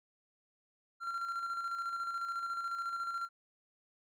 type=tone with tremolo; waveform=triangle; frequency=1373 Hz; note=F6; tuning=30 cents flat; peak=-32 dBFS; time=1-3.29 s; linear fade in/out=50 ms; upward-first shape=square; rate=14 Hz; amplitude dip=40%; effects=none